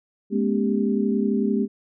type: tone cluster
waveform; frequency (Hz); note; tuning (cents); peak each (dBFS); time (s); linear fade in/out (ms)
sine; 210.5 / 241.8 / 277.3 / 394.8; G#3 / B3 / C#4 / G4; +24 / -36 / +1 / +12; -22 / -25 / -28 / -26; 0.3-1.68; 50
effects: none